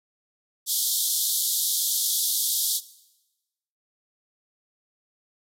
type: band-pass noise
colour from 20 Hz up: white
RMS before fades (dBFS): -25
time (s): 0.66-2.81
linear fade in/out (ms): 50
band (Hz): 3300 to 15000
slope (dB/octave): 96
effects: noise-tail reverb RT60 1.0 s tail -18 dB re dry